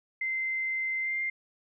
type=tone with pitch glide; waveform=sine; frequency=2076 to 2099 Hz; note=C7 to C7; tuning=-14 to +5 cents; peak=-28 dBFS; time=0.21-1.3 s; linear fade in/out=5 ms; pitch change=+19 cents; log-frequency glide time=1.02-1.11 s; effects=none